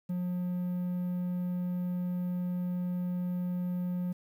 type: tone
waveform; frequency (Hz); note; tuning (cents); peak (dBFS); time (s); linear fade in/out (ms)
triangle; 178.9; F3; +42; -28; 0.09-4.13; 10
effects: 10-bit